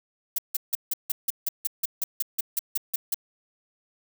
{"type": "noise bursts", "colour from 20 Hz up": "violet", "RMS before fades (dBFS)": -25, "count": 16, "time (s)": [0.36, 3.144], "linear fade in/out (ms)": 5, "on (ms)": 24, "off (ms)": 160, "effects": []}